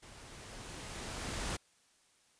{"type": "noise with level ramp", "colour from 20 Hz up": "pink", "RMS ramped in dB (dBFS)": [-54, -37], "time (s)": [0.02, 1.57], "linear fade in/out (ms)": 10, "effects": ["white hiss -69 dBFS RMS until 2.39 s", "resampled to 22050 Hz"]}